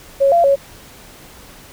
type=tone with pitch steps; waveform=sine; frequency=551 / 685 / 555 Hz; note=C#5 / F5 / C#5; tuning=-11 / -34 / +2 cents; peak=-9 dBFS; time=0.2-0.56 s; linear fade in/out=20 ms; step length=120 ms; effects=pink hiss -41 dBFS RMS until 1.72 s